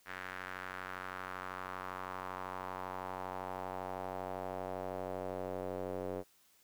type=tone with band-pass filter sweep; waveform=square; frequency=46.32 Hz; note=F#1; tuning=3 cents sharp; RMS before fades=-42 dBFS; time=0.05-6.24 s; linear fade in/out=50 ms; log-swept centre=1700 to 490 Hz; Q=2.3; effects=white hiss -68 dBFS RMS until 6.63 s